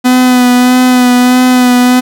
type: tone with vibrato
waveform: 45% pulse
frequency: 250 Hz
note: B3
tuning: 21 cents sharp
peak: -4 dBFS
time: 0.04-2.01 s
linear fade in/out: 20 ms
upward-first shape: sine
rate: 1.6 Hz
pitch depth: 22 cents each way
effects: none